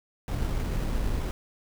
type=noise with sample-and-hold; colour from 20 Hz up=brown; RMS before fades=-28 dBFS; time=0.28-1.31 s; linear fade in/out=0 ms; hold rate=4410 Hz; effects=none